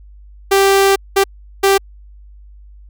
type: tone bursts at uneven times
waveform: sawtooth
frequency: 392 Hz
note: G4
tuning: in tune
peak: -5 dBFS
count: 3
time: 0.51-0.96 / 1.16-1.24 / 1.63-1.78 s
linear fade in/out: 10 ms
effects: added 50 Hz sine -37 dBFS peak until 2.89 s